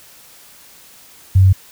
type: tone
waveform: sine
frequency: 94.8 Hz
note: F#2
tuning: 43 cents sharp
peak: -6 dBFS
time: 1.35-1.53 s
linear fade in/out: 10 ms
effects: white hiss -44 dBFS RMS until 1.71 s